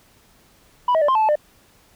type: tone with pitch steps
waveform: sine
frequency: 986 / 639 / 587 / 1051 / 874 / 868 / 599 Hz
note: B5 / D#5 / D5 / C6 / A5 / A5 / D5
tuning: -3 / +46 / -1 / +7 / -12 / -24 / +34 cents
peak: -12 dBFS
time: 0.88-1.356 s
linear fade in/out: 5 ms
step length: 68 ms
effects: tanh soft clip ceiling -13 dBFS + pink hiss -55 dBFS RMS until 1.95 s